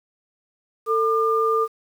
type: tone pair together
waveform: sine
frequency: 447 / 1202 Hz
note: A4 / D6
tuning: +27 / +40 cents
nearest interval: octave + perfect fourth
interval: 1713 cents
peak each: -20 dBFS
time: 0.86-1.68 s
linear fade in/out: 50 ms
effects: 8-bit